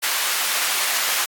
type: high-pass noise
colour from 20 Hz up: pink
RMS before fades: -22 dBFS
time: 0.02-1.26 s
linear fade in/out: 20 ms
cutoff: 1200 Hz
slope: 12 dB/octave
effects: AAC 64 kbps